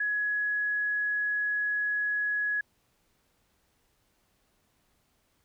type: tone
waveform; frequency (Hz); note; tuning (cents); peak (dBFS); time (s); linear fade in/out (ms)
sine; 1680; G#6; +19; -26; 0-2.61; 5
effects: pink hiss -71 dBFS RMS until 5.44 s